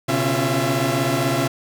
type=tone cluster; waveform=sawtooth; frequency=123.9 / 139.9 / 272.7 / 346 / 668 Hz; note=B2 / C#3 / C#4 / F4 / E5; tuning=+6 / +16 / -28 / -16 / +23 cents; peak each=-21 dBFS; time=0.08-1.48 s; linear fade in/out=10 ms; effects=none